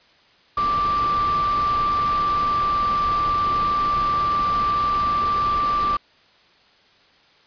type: tone in noise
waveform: sine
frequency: 1174.7 Hz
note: D6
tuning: in tune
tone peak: -18 dBFS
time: 0.57-5.97 s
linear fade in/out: 5 ms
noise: pink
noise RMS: -31 dBFS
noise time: 0.57-5.97 s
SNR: +10 dB
effects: white hiss -55 dBFS RMS until 7.46 s + resampled to 11025 Hz